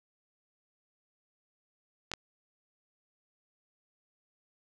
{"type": "clicks", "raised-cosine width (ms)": 0.2, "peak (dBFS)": -18, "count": 2, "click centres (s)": [2.116, 2.137], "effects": []}